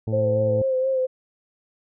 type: harmonic tone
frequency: 110 Hz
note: A2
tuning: in tune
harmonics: 1 / 2 / 3 / 4 / 5 / 6 / 7 / 8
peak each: -24 / -31 / -36 / -35 / -43 / -48 / -48 / -51 dBFS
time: 0.07-0.62 s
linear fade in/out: 5 ms
type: tone with vibrato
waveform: sine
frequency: 523.3 Hz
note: C5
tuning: in tune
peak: -19 dBFS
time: 0.12-1.07 s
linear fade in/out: 20 ms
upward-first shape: sine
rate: 4.2 Hz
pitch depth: 33 cents each way
effects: none